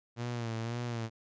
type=tone with vibrato; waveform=sawtooth; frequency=116.8 Hz; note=A#2; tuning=4 cents sharp; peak=-30 dBFS; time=0.16-1.1 s; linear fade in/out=50 ms; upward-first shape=sine; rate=1.9 Hz; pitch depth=65 cents each way; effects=resampled to 16000 Hz